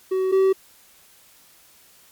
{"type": "tone pair in turn", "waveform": "triangle", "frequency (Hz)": [376.8, 382.9], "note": ["F#4", "G4"], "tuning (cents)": [32, -41], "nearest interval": "unison", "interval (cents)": 27, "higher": "second", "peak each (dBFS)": [-17, -12], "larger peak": "second", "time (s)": [[0.11, 0.32], [0.32, 0.53]], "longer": "neither", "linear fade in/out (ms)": 10, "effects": ["white hiss -53 dBFS RMS until 2.11 s", "MP3 96 kbps"]}